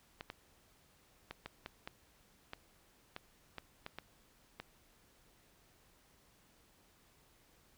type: clicks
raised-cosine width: 0.3 ms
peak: -27 dBFS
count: 12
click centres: 0.209 / 0.301 / 1.31 / 1.46 / 1.661 / 1.875 / 2.534 / 3.164 / 3.583 / 3.864 / 3.986 / 4.6 s
effects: pink hiss -68 dBFS RMS until 7.77 s